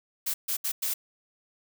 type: noise bursts at uneven times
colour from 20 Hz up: blue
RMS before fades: -29 dBFS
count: 4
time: 0.26-0.34 / 0.48-0.57 / 0.64-0.72 / 0.82-0.94 s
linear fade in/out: 10 ms
effects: none